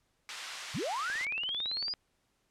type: band-pass noise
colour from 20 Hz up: pink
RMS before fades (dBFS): -43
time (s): 0.29-1.25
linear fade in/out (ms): 0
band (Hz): 1500 to 6400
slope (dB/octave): 12
type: linear sweep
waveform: sine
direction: up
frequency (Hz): 87.9 to 4978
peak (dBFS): -32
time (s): 0.74-1.94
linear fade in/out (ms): 10
type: click train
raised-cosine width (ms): 0.3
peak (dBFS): -28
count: 16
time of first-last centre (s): 1.1-1.938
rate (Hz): 17.9
effects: pink hiss -75 dBFS RMS until 2.5 s + low-pass 11000 Hz 12 dB/octave